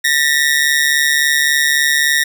sawtooth ring-modulated tone, 1864.7 Hz, A#6, in tune, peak -5 dBFS, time 0.04-2.24 s, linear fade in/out 10 ms, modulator 71.8 Hz, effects none

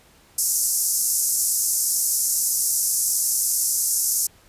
white band-pass noise, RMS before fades -22 dBFS, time 0.38-4.27 s, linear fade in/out 5 ms, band 5500 to 13000 Hz, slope 48 dB/octave, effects pink hiss -54 dBFS RMS until 4.48 s + resampled to 32000 Hz

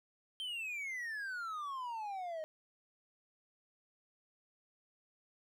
triangle exponential sweep, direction down, 3157 to 615 Hz, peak -37 dBFS, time 0.4-2.44 s, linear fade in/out 0 ms, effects none

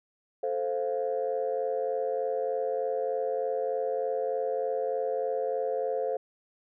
sine chord, F major, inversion first, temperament equal, 440 / 523.3 / 698.5 Hz, A4 / C5 / F5, 0 / 0 / 0 cents, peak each -31 / -29 / -34 dBFS, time 0.43-6.17 s, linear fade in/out 5 ms, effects tanh soft clip ceiling -19 dBFS

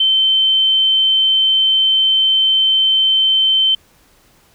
sine tone, 3092 Hz, G7, 24 cents flat, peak -10 dBFS, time 0-3.75 s, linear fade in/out 5 ms, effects pink hiss -52 dBFS RMS until 4.54 s

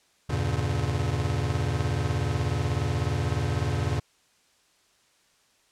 square chord, E diminished seventh, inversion none, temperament just, 82.41 / 98.89 / 118.67 / 142.4 Hz, E2 / G2 / Bb2 / Db3, 0 / +16 / +31 / +47 cents, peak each -31 dBFS, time 0.29-4 s, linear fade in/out 10 ms, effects white hiss -64 dBFS RMS until 5.71 s + low-pass 8000 Hz 12 dB/octave

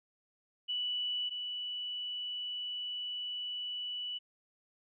sine tone pair in turn, 2960 / 2960 Hz, F#7 / F#7, 0 / 0 cents, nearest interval unison, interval 0 cents, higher neither, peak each -32 / -36 dBFS, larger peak first, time 0.68-1.3 / 1.3-4.19 s, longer second, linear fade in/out 20 ms, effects none

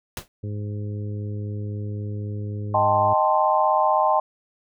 pink noise with exponential decay, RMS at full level -27 dBFS, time 0.17-0.28 s, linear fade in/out 1 ms, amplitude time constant 23 ms
harmonic tone, 103.83 Hz, G#2, in tune, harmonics 1 / 2 / 3 / 4 / 5, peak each -27 / -37 / -40 / -40 / -46 dBFS, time 0.43-3.14 s, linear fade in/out 10 ms
sine chord, A half-diminished seventh, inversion second, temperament equal, 622.3 / 784 / 880 / 1046.5 Hz, Eb5 / G5 / A5 / C6, 0 / 0 / 0 / 0 cents, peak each -22 dBFS, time 2.74-4.2 s, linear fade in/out 5 ms
effects none

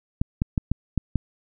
clicks, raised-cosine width 5 ms, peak -9 dBFS, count 6, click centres 0.215 / 0.419 / 0.578 / 0.716 / 0.977 / 1.157 s, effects none

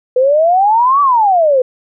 sine exponential two-way sweep, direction up then down, 493.9 to 1166 to 493.9 Hz, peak -7 dBFS, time 0.16-1.62 s, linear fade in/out 5 ms, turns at 1.01 s, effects none

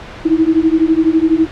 sine beating tone pair, 316.2 / 328.2 Hz, D#4 / E4, +28 / -8 cents, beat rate 12 Hz, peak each -12 dBFS, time 0.25-1.47 s, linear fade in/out 10 ms, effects pink hiss -31 dBFS RMS until 1.51 s + low-pass 3000 Hz 12 dB/octave

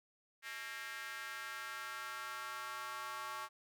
square tone with high-pass filter sweep, 124 Hz, B2, 7 cents sharp, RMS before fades -45 dBFS, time 0.42-3.49 s, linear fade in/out 50 ms, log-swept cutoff 1800 to 1100 Hz, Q 3, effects none

